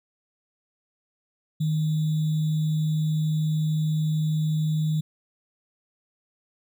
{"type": "tone with sample-and-hold", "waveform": "sine", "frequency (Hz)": 155.56, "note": "D#3", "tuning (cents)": 0, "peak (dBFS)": -21, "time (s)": [1.6, 5.01], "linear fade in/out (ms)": 10, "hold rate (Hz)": 3675, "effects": []}